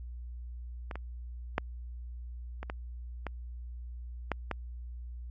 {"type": "clicks", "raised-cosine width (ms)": 0.5, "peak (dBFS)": [-23, -24, -12, -24, -21, -20, -14, -17], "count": 8, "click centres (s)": [0.912, 0.956, 1.581, 2.63, 2.699, 3.267, 4.317, 4.513], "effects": ["added 60 Hz sine -39 dBFS peak until 5.3 s", "MP3 32 kbps"]}